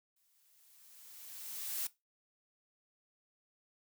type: noise with exponential growth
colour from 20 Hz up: blue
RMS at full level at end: -36 dBFS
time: 0.16-1.87 s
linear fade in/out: 5 ms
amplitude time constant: 370 ms
effects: noise-tail reverb RT60 0.2 s tail -18 dB re dry